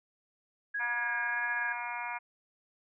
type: tone with vibrato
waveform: sine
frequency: 1654 Hz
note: G#6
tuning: 8 cents flat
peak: -31 dBFS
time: 0.74-1.73 s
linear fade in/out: 10 ms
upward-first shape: sine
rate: 1.7 Hz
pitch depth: 13 cents each way
type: harmonic tone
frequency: 239.9 Hz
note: A#3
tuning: 50 cents sharp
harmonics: 3 / 4 / 5 / 6 / 7 / 8 / 9 / 10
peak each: -44 / -38 / -47 / -44 / -45 / -52 / -42 / -43 dBFS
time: 0.79-2.19 s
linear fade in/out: 20 ms
effects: none